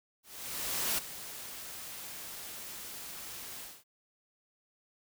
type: noise with ADSR envelope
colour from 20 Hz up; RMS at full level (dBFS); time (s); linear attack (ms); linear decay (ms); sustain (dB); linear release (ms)
white; -31; 0.23-3.84; 750; 14; -13; 240
effects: none